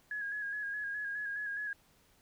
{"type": "tone with vibrato", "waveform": "sine", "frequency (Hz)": 1661.2, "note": "G#6", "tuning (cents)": 0, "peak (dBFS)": -35, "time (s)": [0.11, 1.73], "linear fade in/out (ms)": 2, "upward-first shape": "square", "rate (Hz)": 4.8, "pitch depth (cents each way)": 33, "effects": ["pink hiss -67 dBFS RMS until 2.21 s"]}